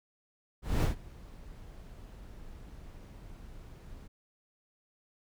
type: noise with ADSR envelope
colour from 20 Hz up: brown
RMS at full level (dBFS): -24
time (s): 0.62-4.08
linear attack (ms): 210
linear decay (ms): 120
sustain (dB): -24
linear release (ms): 14
effects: none